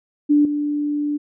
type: tone with level steps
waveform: sine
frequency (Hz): 293.7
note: D4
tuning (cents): 0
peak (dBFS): -11 / -19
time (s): 0.29-1.18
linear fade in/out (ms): 20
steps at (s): 0.45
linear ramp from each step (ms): 2
effects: none